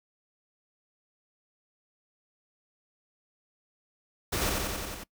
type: noise with echo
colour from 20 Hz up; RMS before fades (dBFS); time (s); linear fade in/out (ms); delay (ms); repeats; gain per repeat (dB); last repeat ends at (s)
pink; -30; 4.32-4.5; 10; 90; 6; -2; 5.04
effects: noise-tail reverb RT60 0.1 s tail -22 dB re dry